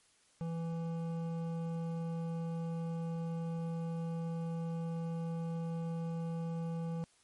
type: tone with hard clipping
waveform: triangle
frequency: 165.9 Hz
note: E3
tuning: 11 cents sharp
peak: -37 dBFS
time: 0.41-7.04 s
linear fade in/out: 0 ms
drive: 15 dB
effects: white hiss -68 dBFS RMS until 7.23 s + MP3 48 kbps